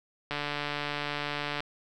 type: click train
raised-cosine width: 0.3 ms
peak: -16 dBFS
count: 190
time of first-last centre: 0.31-1.605 s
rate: 146 Hz
effects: none

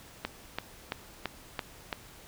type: click train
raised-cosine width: 0.3 ms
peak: -15 dBFS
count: 6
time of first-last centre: 0.25-1.928 s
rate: 2.98 Hz
effects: pink hiss -52 dBFS RMS until 2.27 s

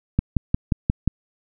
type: click train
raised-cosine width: 5 ms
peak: -5 dBFS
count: 6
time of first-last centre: 0.19-1.077 s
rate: 5.64 Hz
effects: none

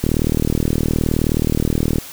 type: click train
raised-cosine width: 3 ms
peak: -4 dBFS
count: 77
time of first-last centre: 0.04-1.984 s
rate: 39.1 Hz
effects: white hiss -35 dBFS RMS until 2.12 s

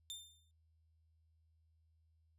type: tone with exponential decay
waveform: sawtooth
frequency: 3594 Hz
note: A7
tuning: 36 cents sharp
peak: -39 dBFS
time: 0.1-0.51 s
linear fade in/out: 0 ms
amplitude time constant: 88 ms
effects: added 80 Hz sine -70 dBFS peak until 2.38 s + resampled to 32000 Hz

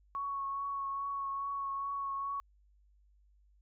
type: tone with vibrato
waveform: sine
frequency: 1108.7 Hz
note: C#6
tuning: in tune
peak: -34 dBFS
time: 0.15-2.4 s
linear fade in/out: 0 ms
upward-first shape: triangle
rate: 2.4 Hz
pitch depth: 19 cents each way
effects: added 50 Hz sine -63 dBFS peak until 3.61 s

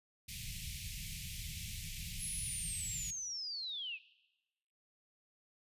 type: band-stop noise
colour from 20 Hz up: pink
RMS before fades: -44 dBFS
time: 0.28-3.11 s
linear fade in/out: 10 ms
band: 180 to 2200 Hz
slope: 48 dB/octave
type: linear sweep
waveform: sine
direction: down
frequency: 11020 to 2441 Hz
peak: -39 dBFS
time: 2.18-3.99 s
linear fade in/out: 50 ms
effects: noise-tail reverb RT60 1.0 s tail -18 dB re dry + resampled to 32000 Hz

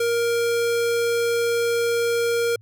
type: tone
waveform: square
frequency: 468.9 Hz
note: A#4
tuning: 10 cents sharp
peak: -20 dBFS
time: 0-2.56 s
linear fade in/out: 5 ms
effects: added 108 Hz sine -47 dBFS peak until 2.61 s

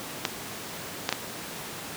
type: clicks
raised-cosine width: 0.2 ms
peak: -6 dBFS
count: 3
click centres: 0.252 / 1.091 / 1.126 s
effects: pink hiss -37 dBFS RMS until 1.96 s + high-pass 150 Hz 12 dB/octave

